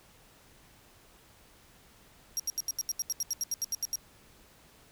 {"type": "tone bursts", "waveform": "35% pulse", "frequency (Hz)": 5640, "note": "F8", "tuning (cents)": 16, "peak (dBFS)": -26, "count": 16, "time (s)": [2.37, 3.956], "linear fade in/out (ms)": 0, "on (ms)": 26, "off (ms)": 78, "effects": ["pink hiss -59 dBFS RMS until 4.91 s"]}